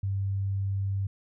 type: tone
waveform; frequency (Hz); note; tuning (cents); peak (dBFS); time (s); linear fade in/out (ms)
sine; 98; G2; 0; -26; 0.03-1.07; 5
effects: none